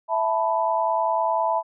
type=chord; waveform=sine; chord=E suspended fourth; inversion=none; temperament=just; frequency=659.3 / 879 / 988.9 Hz; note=E5 / A5 / B5; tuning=0 / -2 / +2 cents; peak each=-24 dBFS; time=0.08-1.63 s; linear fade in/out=50 ms; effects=none